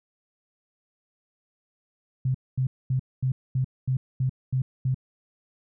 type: tone bursts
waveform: sine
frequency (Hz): 130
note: C3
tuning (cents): -11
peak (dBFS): -21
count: 9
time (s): 2.25-4.945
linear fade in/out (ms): 5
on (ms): 95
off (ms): 230
effects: none